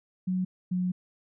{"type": "tone pair in turn", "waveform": "sine", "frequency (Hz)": [184.4, 181.55], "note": ["F#3", "F#3"], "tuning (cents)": [-6, -33], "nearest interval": "unison", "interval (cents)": 27, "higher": "first", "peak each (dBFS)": [-25, -25], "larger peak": "neither", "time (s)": [[0.27, 0.45], [0.71, 0.92]], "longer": "second", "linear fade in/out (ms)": 10, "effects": []}